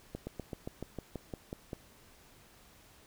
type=slowing click train; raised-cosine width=2 ms; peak=-25 dBFS; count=11; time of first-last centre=0.15-1.732 s; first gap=120 ms; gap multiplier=1.06; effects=pink hiss -60 dBFS RMS until 3.06 s